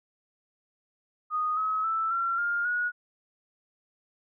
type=tone with pitch steps; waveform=sine; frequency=1240 / 1280 / 1321.3 / 1364 / 1408 / 1453.5 Hz; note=D#6 / D#6 / E6 / F6 / F6 / F#6; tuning=-6 / +49 / +4 / -41 / +14 / -31 cents; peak=-25 dBFS; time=1.3-2.92 s; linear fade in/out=50 ms; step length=270 ms; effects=none